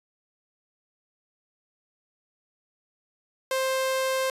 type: tone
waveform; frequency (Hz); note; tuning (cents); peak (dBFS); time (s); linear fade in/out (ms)
sawtooth; 526; C5; +9; -20; 3.51-4.3; 2
effects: resampled to 32000 Hz